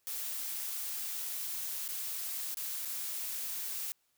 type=noise with dropouts; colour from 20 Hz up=blue; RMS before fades=-38 dBFS; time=0.07-3.92 s; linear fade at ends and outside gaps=0 ms; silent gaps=1.879-1.888 / 2.544-2.57 / 2.85-2.855 s; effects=white hiss -75 dBFS RMS until 4.17 s